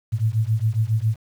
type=beating tone pair; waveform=sine; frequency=107 / 114.3 Hz; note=A2 / A#2; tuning=-48 / -34 cents; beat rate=7.3 Hz; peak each=-21 dBFS; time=0.12-1.16 s; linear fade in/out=20 ms; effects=8-bit